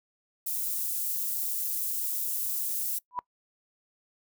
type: high-pass noise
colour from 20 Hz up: white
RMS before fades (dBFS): -31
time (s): 0.46-2.99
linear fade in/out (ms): 10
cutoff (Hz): 11000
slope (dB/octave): 12
type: tone with exponential growth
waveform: sine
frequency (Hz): 987.8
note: B5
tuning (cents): 0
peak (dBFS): -24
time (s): 3.11-3.19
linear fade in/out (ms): 0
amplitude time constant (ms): 17
effects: noise-tail reverb RT60 0.1 s tail -23 dB re dry